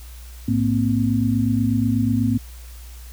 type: tone cluster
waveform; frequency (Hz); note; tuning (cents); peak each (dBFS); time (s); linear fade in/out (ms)
sine; 107.6 / 230.6 / 258.8; A2 / A#3 / C4; -38 / -19 / -19; -21; 0.48-2.38; 5
effects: added 60 Hz sine -36 dBFS peak until 3.12 s + white hiss -47 dBFS RMS until 3.12 s